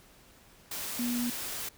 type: tone in noise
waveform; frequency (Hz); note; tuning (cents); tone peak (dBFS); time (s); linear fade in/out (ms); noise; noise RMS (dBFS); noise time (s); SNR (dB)
sine; 241.7; B3; -37; -29; 0.99-1.3; 5; white; -37; 0.71-1.69; +5
effects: pink hiss -58 dBFS RMS until 1.77 s